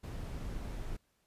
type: noise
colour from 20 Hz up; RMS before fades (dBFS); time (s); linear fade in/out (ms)
brown; -40; 0.03-0.97; 10
effects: pink hiss -75 dBFS RMS until 1.26 s + resampled to 32000 Hz